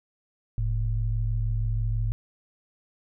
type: tone pair together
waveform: sine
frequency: 43.74 / 110 Hz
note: F1 / A2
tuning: +3 / 0 cents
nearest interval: octave + major third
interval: 1597 cents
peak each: -26 dBFS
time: 0.58-2.12 s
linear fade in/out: 0 ms
effects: none